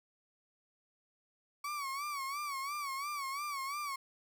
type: tone with vibrato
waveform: 35% pulse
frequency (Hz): 1130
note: C#6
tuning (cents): +33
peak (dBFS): -35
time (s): 1.64-3.96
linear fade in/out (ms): 5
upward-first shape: sine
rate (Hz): 2.9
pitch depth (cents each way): 96
effects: none